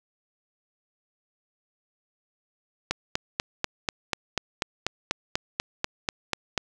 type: click train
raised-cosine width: 0.2 ms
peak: -7 dBFS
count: 16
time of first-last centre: 2.91-6.577 s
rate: 4.09 Hz
effects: none